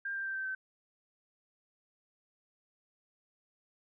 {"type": "tone with pitch steps", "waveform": "sine", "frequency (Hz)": [1597, 1582.3, 1567.8, 1553.3, 1539], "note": ["G6", "G6", "G6", "G6", "G6"], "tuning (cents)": [32, 16, 0, -16, -32], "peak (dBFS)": -34, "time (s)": [0.05, 0.55], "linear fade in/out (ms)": 5, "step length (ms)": 100, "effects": []}